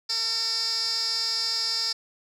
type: tone with band-pass filter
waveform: 15% pulse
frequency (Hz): 451.8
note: A4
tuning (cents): +46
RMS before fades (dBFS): -27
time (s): 0.09-1.93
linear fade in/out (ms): 10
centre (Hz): 5200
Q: 9.8
effects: none